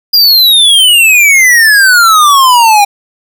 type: exponential sweep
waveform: square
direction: down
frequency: 4898 to 799 Hz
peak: -3 dBFS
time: 0.13-2.85 s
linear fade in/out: 10 ms
effects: none